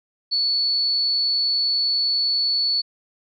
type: tone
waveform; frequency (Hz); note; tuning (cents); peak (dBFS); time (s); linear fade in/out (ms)
sine; 4435; C#8; 0; -18; 0.31-2.82; 20
effects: none